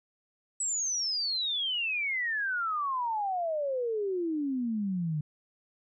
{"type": "exponential sweep", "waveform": "sine", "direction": "down", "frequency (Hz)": [7940, 146.83], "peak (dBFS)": -28, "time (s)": [0.6, 5.21], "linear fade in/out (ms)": 5, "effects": []}